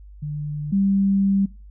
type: tone pair in turn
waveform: sine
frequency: 148.3 / 196.39 Hz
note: D3 / G3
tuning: +17 / +3 cents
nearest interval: perfect fourth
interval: 486 cents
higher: second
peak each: -25 / -16 dBFS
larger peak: second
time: 0.22-0.72 / 0.72-1.46 s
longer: second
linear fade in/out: 10 ms
effects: noise-tail reverb RT60 0.3 s tail -22 dB re dry + added 50 Hz sine -40 dBFS peak until 1.7 s